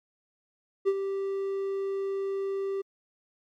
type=tone with ADSR envelope; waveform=triangle; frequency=391.3 Hz; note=G4; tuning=3 cents flat; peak=-17 dBFS; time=0.85-2.82 s; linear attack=30 ms; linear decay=51 ms; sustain=-9 dB; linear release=13 ms; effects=MP3 64 kbps